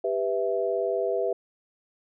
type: chord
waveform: sine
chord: E minor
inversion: first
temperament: just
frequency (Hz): 395.6 / 494.4 / 659.3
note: G4 / B4 / E5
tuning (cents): +16 / +2 / 0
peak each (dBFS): -28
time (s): 0.04-1.33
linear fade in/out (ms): 5
effects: none